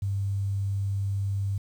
sine tone with quantisation, 98.8 Hz, G2, 14 cents sharp, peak -25 dBFS, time 0.02-1.58 s, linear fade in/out 5 ms, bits 9, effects none

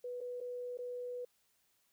sine tone with dropouts, 492.3 Hz, B4, 6 cents flat, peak -39 dBFS, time 0.04-1.25 s, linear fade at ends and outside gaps 5 ms, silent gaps 0.206-0.211 / 0.404-0.41 / 0.774-0.787 s, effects white hiss -75 dBFS RMS until 1.92 s

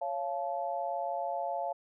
sine chord, Db augmented, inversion none, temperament just, 554.4 / 693 / 866.2 Hz, Db5 / F5 / A5, 0 / -14 / -27 cents, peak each -37 / -34 / -37 dBFS, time 0.01-1.73 s, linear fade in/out 10 ms, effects none

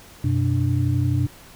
sine tone cluster, 93.5 / 125.3 / 294.7 Hz, F#2 / B2 / D4, +19 / +25 / +6 cents, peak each -22 / -20 / -27 dBFS, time 0.24-1.27 s, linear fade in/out 5 ms, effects pink hiss -46 dBFS RMS until 1.55 s

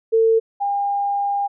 sine tone pair in turn, 450 / 805.3 Hz, A4 / G5, +39 / +46 cents, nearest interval minor seventh, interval 1007 cents, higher second, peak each -12 / -18 dBFS, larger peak first, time 0.12-0.4 / 0.6-1.48 s, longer second, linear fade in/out 20 ms, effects none

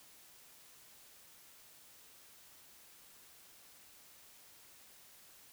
silence, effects white hiss -60 dBFS RMS until 5.52 s

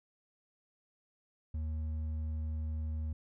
sine tone with hard clipping, 78 Hz, D#2, 5 cents sharp, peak -35 dBFS, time 1.54-3.13 s, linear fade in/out 5 ms, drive 4 dB, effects none

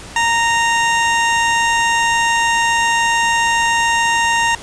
20% pulse tone, 927 Hz, A#5, 10 cents flat, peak -8 dBFS, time 0.16-4.55 s, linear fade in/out 2 ms, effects pink hiss -34 dBFS RMS until 4.62 s + resampled to 22050 Hz

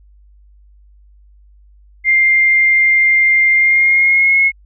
sine tone with pitch glide, 2104 to 2172 Hz, C7 to C#7, +9 to -36 cents, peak -8 dBFS, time 2.04-4.52 s, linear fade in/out 50 ms, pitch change +55 cents, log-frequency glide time 3.54-4.38 s, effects added 50 Hz sine -43 dBFS peak until 4.65 s

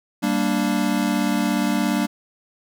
square chord, G minor, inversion none, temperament equal, 196 / 233.1 / 293.7 Hz, G3 / Bb3 / D4, 0 / 0 / 0 cents, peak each -24 dBFS, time 0.22-2.07 s, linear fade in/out 20 ms, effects none

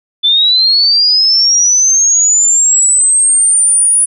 sine linear sweep, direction up, 3486 to 9840 Hz, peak -6 dBFS, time 0.23-4.06 s, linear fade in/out 20 ms, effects none

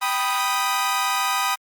sawtooth chord, G augmented, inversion none, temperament equal, 784 / 987.8 / 1244.5 Hz, G5 / B5 / D#6, 0 / 0 / 0 cents, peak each -23 / -21 / -20 dBFS, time 0.01-1.56 s, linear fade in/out 20 ms, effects Opus 32 kbps

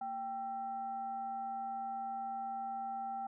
sine tone with frequency modulation, 784 Hz, G5, in tune, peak -37 dBFS, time 0.01-3.27 s, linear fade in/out 5 ms, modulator 554 Hz, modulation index 0.36, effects none

